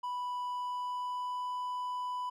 triangle tone with pitch glide, 987.8 to 994.1 Hz, B5 to B5, 0 to +11 cents, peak -32 dBFS, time 0.03-2.3 s, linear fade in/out 10 ms, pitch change +11 cents, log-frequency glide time 0.45-1.52 s, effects none

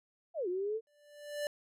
sine linear two-way sweep, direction down then up, 709 to 349.2 to 454.9 Hz, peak -32 dBFS, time 0.34-0.81 s, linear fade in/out 50 ms, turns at 0.48 s
square tone with exponential growth, 587.3 Hz, D5, in tune, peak -32 dBFS, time 0.87-1.47 s, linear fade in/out 1 ms, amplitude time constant 130 ms
effects resampled to 32000 Hz

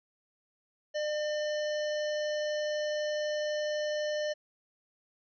harmonic tone, 602 Hz, D5, 43 cents sharp, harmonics 1 / 3 / 5 / 7 / 9 / 10, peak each -30 / -40 / -44 / -47 / -49 / -50 dBFS, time 0.94-4.34 s, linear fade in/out 20 ms, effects none

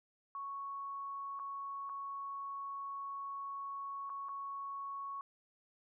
sine tone with dropouts, 1108.7 Hz, C#6, in tune, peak -40 dBFS, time 0.35-5.21 s, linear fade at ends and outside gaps 1 ms, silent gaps 1.392-1.397 / 1.893-1.896 / 4.095-4.1 / 4.286-4.291 s, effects none

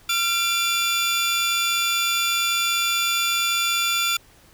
30% pulse tone cluster, 1374 / 2377 / 3485 Hz, F6 / D7 / A7, -29 / +20 / -17 cents, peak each -22 / -23 / -21 dBFS, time 0.09-4.17 s, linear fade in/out 5 ms, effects pink hiss -53 dBFS RMS until 4.53 s

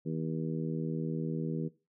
harmonic tone, 80 Hz, D#2, 49 cents sharp, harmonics 2 / 3 / 4 / 5 / 6, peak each -34 / -38 / -40 / -42 / -44 dBFS, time 0.05-1.69 s, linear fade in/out 20 ms, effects noise-tail reverb RT60 0.3 s tail -19 dB re dry

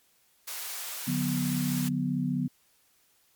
white high-pass noise, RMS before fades -37 dBFS, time 0.47-1.89 s, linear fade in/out 10 ms, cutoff 670 Hz, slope 12 dB/octave
sine chord, B minor, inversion first, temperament equal with one note detuned, 146.83 / 182.24 / 246.9 Hz, D3 / F#3 / B3, 0 / -26 / 0 cents, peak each -31 / -31 / -29 dBFS, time 1.07-2.48 s, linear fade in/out 10 ms
effects white hiss -66 dBFS RMS until 3.35 s + MP3 96 kbps

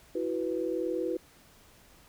sine chord, E suspended second, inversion none, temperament equal, 329.6 / 370 / 493.9 Hz, E4 / F#4 / B4, 0 / 0 / 0 cents, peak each -33 dBFS, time 0.15-1.17 s, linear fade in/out 5 ms, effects pink hiss -58 dBFS RMS until 2.08 s

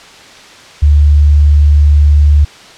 sine tone, 73.42 Hz, D2, in tune, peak -3 dBFS, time 0.82-2.45 s, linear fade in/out 10 ms, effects white hiss -35 dBFS RMS until 2.77 s + low-pass 5000 Hz 12 dB/octave

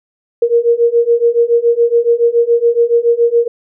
sine beating tone pair, 466.2 / 473.3 Hz, A#4 / A#4, 0 / +26 cents, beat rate 7.1 Hz, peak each -12 / -11 dBFS, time 0.42-3.48 s, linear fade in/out 5 ms, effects none

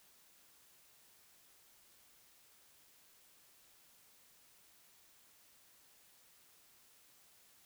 silence, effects white hiss -66 dBFS RMS until 7.65 s

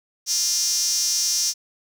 sawtooth tone with high-pass filter, 349.2 Hz, F4, in tune, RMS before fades -22 dBFS, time 0.26-1.54 s, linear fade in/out 50 ms, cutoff 5700 Hz, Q 7, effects none

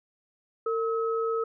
sine tone pair together, 454.3 / 1285 Hz, A#4 / E6, -45 / -45 cents, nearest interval octave + tritone, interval 1800 cents, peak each -26 / -31 dBFS, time 0.66-1.44 s, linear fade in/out 5 ms, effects none

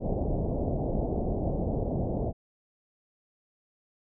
pink low-pass noise, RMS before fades -29 dBFS, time 0-2.33 s, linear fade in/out 50 ms, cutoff 730 Hz, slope 48 dB/octave, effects none

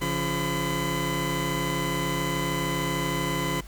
20% pulse tone cluster, 139.6 / 172.7 / 1009 Hz, C#3 / F3 / B5, +13 / -19 / +37 cents, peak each -25 dBFS, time 0.01-3.61 s, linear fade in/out 10 ms, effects added 50 Hz sine -40 dBFS peak until 3.67 s + pink hiss -50 dBFS RMS until 3.67 s

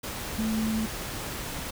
sine tone in noise, 220 Hz, A3, in tune, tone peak -25 dBFS, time 0.38-0.86 s, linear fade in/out 10 ms, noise pink, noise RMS -35 dBFS, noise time 0.03-1.71 s, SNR +7 dB, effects none

